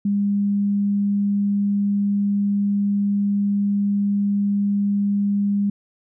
sine tone, 202 Hz, G#3, 48 cents flat, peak -17 dBFS, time 0.05-5.7 s, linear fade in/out 5 ms, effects none

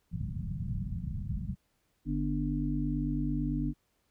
white low-pass noise, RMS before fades -35 dBFS, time 0.11-1.56 s, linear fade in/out 50 ms, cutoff 190 Hz, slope 48 dB/octave
harmonic tone, 49 Hz, G1, in tune, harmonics 1 / 3 / 5 / 6, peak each -34 / -34 / -34 / -34 dBFS, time 2.05-3.74 s, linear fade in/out 50 ms
effects pink hiss -75 dBFS RMS until 4.1 s

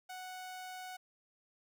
sawtooth tone, 740 Hz, F#5, in tune, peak -40 dBFS, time 0.09-0.97 s, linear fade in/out 10 ms, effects none

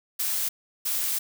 blue noise bursts at uneven times, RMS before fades -27 dBFS, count 2, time 0.19-0.49 / 0.85-1.19 s, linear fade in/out 10 ms, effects none

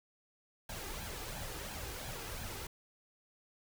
pink noise with flanger, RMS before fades -43 dBFS, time 0.69-2.67 s, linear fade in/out 5 ms, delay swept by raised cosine 1.2 to 2.5 ms, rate 2.9 Hz, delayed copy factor +0.55, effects none

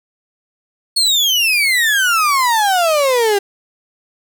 35% pulse exponential sweep, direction down, 4400 to 392 Hz, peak -10 dBFS, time 0.96-3.39 s, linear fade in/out 10 ms, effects none

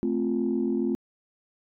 sine chord, F major, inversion first, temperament equal, 220 / 261.6 / 349.2 Hz, A3 / C4 / F4, 0 / 0 / 0 cents, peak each -27 dBFS, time 0.03-0.95 s, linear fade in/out 0 ms, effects tanh soft clip ceiling -16 dBFS

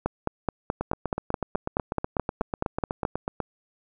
two click trains, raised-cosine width 1 ms, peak -13 / -10 dBFS, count 22 / 15, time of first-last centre 0.81-3.403 / 0.06-3.051 s, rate 8.1 / 4.68 Hz, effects none

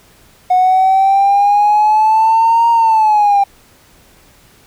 triangle exponential two-way sweep, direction up then down, 730 to 934 to 791 Hz, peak -4 dBFS, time 0.5-3.44 s, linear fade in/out 10 ms, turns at 2.7 s, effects tanh soft clip ceiling -4 dBFS + pink hiss -47 dBFS RMS until 4.66 s

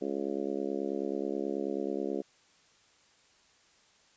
harmonic tone, 69.3 Hz, C#2, in tune, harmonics 3 / 4 / 5 / 6 / 7 / 8 / 9 / 10, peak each -40 / -37 / -36 / -36 / -44 / -41 / -48 / -49 dBFS, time 0.01-2.22 s, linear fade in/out 10 ms, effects white hiss -64 dBFS RMS until 4.16 s + resampled to 16000 Hz

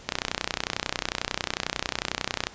click train, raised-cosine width 0.2 ms, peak -7 dBFS, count 75, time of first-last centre 0.09-2.469 s, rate 31.1 Hz, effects pink hiss -47 dBFS RMS until 2.54 s + resampled to 16000 Hz

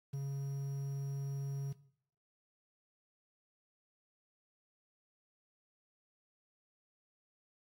triangle tone with quantisation, 138.59 Hz, C#3, in tune, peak -34 dBFS, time 0.13-1.73 s, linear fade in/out 10 ms, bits 10, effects noise-tail reverb RT60 0.6 s tail -17 dB re dry + AAC 64 kbps

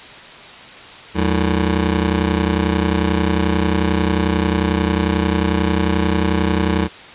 20% pulse ring-modulated tone, 130.81 Hz, C3, in tune, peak -7 dBFS, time 1.14-6.89 s, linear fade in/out 50 ms, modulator 49.8 Hz, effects white hiss -37 dBFS RMS until 7.14 s + resampled to 8000 Hz

